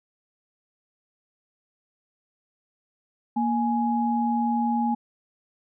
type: tone pair together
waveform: sine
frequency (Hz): 234.3 / 835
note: A#3 / G#5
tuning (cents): +9 / +9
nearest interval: octave + minor seventh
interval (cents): 2200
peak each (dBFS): -23 / -25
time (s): 3.36-4.95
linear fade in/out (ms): 10
effects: none